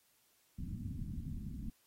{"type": "low-pass noise", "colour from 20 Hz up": "pink", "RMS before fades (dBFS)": -42, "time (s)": [0.58, 1.7], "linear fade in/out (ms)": 5, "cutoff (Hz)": 260, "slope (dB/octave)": 48, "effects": ["white hiss -72 dBFS RMS until 1.86 s", "AAC 48 kbps"]}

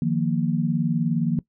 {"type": "chord", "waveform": "sine", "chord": "Eb suspended second", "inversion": "none", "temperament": "equal", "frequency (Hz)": [155.56, 174.61, 233.1], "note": ["Eb3", "F3", "Bb3"], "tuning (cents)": [0, 0, 0], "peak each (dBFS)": -24, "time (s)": [0.02, 1.39], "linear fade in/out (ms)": 2, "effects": ["noise-tail reverb RT60 0.1 s tail -20 dB re dry"]}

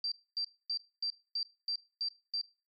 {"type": "tone bursts", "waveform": "sine", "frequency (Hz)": 4699, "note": "D8", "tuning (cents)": 0, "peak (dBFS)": -31, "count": 8, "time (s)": [0.04, 2.414], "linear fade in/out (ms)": 2, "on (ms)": 78, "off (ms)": 250, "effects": ["noise-tail reverb RT60 0.3 s tail -19 dB re dry", "MP3 64 kbps"]}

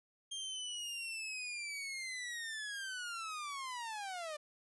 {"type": "linear sweep", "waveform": "sawtooth", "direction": "down", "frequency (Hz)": [3207, 587.3], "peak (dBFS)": -37, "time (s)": [0.31, 4.37], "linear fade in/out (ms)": 10, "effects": ["resampled to 24000 Hz"]}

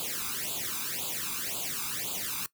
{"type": "noise with flanger", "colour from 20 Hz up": "white", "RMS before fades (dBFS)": -34, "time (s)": [0, 2.46], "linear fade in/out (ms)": 0, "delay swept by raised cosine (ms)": [0.26, 0.83], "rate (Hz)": 1.9, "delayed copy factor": 0.95, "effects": ["noise-tail reverb RT60 0.1 s tail -19 dB re dry", "high-pass 100 Hz 12 dB/octave"]}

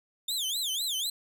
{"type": "tone with vibrato", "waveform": "sawtooth", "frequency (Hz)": 3520, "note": "A7", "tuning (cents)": 0, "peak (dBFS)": -26, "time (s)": [0.28, 1.1], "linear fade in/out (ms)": 5, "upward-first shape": "sine", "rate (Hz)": 4, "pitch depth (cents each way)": 260, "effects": []}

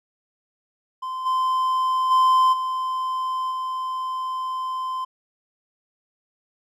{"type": "tone with level steps", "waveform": "triangle", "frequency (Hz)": 1034, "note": "C6", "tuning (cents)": -21, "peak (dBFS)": [-25, -17, -12, -21, -23], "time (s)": [1.02, 5.05], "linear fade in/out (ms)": 10, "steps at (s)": [1.25, 2.1, 2.52, 3.5], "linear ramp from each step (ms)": 20, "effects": []}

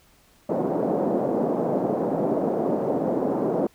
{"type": "band-pass noise", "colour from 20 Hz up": "white", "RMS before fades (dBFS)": -24, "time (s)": [0.49, 3.67], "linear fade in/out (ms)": 5, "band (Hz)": [170, 630], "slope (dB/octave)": 24, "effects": ["pink hiss -58 dBFS RMS until 3.74 s"]}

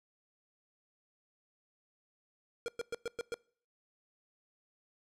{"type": "tone bursts", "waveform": "square", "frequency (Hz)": 470, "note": "A#4", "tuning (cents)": 14, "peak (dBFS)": -35, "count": 6, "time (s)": [2.66, 3.342], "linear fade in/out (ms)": 0, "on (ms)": 22, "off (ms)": 110, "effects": ["noise-tail reverb RT60 0.5 s tail -25 dB re dry", "low-pass 9000 Hz 12 dB/octave"]}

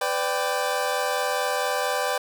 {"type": "chord", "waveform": "25% pulse", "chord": "G major", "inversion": "first", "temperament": "equal with one note detuned", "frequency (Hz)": [502.8, 587.3, 784], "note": ["B4", "D5", "G5"], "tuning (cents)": [31, 0, 0], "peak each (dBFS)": -24, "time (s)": [0.01, 2.18], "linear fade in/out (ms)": 5, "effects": []}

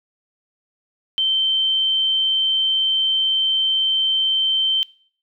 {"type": "tone", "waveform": "sine", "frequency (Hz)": 3109, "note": "G7", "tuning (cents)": -15, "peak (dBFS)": -16, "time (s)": [1.18, 4.83], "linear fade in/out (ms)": 0, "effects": ["noise-tail reverb RT60 0.5 s tail -22 dB re dry"]}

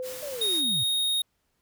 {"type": "tone with exponential decay", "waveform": "sine", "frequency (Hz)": 510, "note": "C5", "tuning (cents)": -44, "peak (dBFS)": -29, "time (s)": [0, 0.65], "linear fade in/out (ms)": 0, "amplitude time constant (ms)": 140}
{"type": "noise", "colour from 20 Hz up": "white", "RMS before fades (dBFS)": -40, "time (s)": [0.02, 0.63], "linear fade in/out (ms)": 50}
{"type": "linear sweep", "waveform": "sine", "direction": "down", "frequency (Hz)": [611, 100.9], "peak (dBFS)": -33, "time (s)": [0.22, 0.84], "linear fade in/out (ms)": 10}
{"type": "tone", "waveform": "square", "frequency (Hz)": 3729, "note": "A#7", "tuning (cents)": 0, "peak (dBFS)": -24, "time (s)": [0.41, 1.22], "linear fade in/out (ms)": 5}
{"effects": ["pink hiss -74 dBFS RMS until 1.61 s"]}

